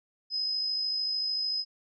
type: tone with amplitude modulation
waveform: sine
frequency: 5060 Hz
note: D#8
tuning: 28 cents sharp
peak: -26 dBFS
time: 0.3-1.65 s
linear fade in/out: 50 ms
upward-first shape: sine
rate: 53.4 Hz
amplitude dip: 35%
effects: none